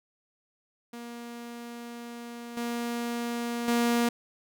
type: tone with level steps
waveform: sawtooth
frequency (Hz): 236.8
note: A#3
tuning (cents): +27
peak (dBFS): -35 / -26 / -19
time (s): 0.93-4.09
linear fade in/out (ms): 5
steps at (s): 2.57 / 3.68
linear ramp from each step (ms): 2
effects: none